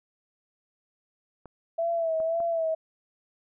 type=clicks; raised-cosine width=1 ms; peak=-30 dBFS; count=3; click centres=1.457 / 2.202 / 2.403 s
type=tone with vibrato; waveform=sine; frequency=659.3 Hz; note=E5; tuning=in tune; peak=-24 dBFS; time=1.78-2.75 s; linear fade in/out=10 ms; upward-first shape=sine; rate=1.9 Hz; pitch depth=49 cents each way
effects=none